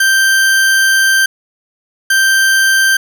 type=tone pair in turn; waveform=40% pulse; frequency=1568 / 1568 Hz; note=G6 / G6; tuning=0 / 0 cents; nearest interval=unison; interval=0 cents; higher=neither; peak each=-7 dBFS; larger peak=neither; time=0-1.26 / 2.1-2.97 s; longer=first; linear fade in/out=5 ms; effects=none